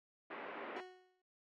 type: band-pass noise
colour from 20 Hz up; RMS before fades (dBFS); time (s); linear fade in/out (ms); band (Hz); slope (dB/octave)
pink; -47; 0.3-0.81; 10; 300 to 2400; 24
type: tone with exponential decay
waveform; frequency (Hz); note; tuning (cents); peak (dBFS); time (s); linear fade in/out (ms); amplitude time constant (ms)
30% pulse; 368; F#4; -9; -40; 0.76-1.22; 5; 100
effects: noise-tail reverb RT60 0.1 s tail -20 dB re dry + low-pass 4000 Hz 12 dB/octave